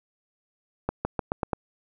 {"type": "accelerating click train", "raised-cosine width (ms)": 1, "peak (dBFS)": -11, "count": 6, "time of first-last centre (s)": [0.89, 1.532], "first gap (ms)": 160, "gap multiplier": 0.89, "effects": []}